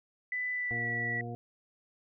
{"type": "tone with pitch glide", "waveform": "sine", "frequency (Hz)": [1994, 1949.6], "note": ["B6", "B6"], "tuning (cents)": [16, -23], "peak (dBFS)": -31, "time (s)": [0.32, 1.21], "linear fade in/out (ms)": 2, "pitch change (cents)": -39, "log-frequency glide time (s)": [0.52, 0.87]}
{"type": "harmonic tone", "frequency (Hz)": 118.5, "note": "A#2", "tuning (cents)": 29, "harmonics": [1, 2, 3, 4, 6], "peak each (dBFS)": [-39, -43, -47, -45, -44], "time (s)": [0.71, 1.35], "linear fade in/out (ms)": 0}
{"effects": []}